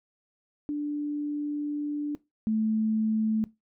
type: tone pair in turn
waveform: sine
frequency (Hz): 293.9 / 218.5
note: D4 / A3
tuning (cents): +1 / -12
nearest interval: perfect fourth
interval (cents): 513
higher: first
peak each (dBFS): -27 / -23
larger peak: second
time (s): 0.69-2.15 / 2.47-3.44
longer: first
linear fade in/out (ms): 0
effects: noise-tail reverb RT60 0.2 s tail -19 dB re dry